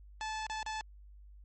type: tone with dropouts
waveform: sawtooth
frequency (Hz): 870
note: A5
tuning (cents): -20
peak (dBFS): -32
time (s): 0.21-0.81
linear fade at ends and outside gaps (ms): 0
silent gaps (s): 0.466-0.498 / 0.629-0.663
effects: added 50 Hz sine -51 dBFS peak until 1.44 s + MP3 32 kbps